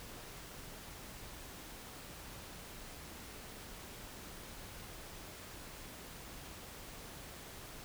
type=silence; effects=pink hiss -50 dBFS RMS until 7.84 s